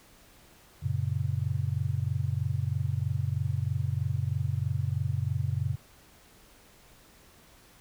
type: chord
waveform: sine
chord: F# major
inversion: none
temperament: just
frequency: 92.5 / 115.62 / 138.75 Hz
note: F#2 / A#2 / C#3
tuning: 0 / -14 / +2 cents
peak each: -31 dBFS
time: 0.82-5.76 s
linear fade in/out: 20 ms
effects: pink hiss -57 dBFS RMS until 7.8 s